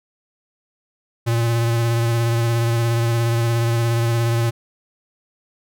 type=tone with vibrato; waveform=square; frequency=116.54 Hz; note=A#2; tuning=in tune; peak=-17 dBFS; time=1.26-4.51 s; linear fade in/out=20 ms; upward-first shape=sine; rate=17 Hz; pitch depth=23 cents each way; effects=none